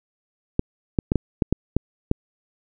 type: clicks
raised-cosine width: 3 ms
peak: -5 dBFS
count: 8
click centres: 0.594 / 0.988 / 1.119 / 1.157 / 1.422 / 1.526 / 1.766 / 2.114 s
effects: none